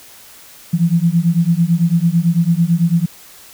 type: beating tone pair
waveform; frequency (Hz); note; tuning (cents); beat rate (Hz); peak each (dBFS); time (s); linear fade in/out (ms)
sine; 164.81 / 173.81; E3 / F3; 0 / -8; 9; -14; 0.73-3.06; 10
effects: white hiss -41 dBFS RMS until 3.53 s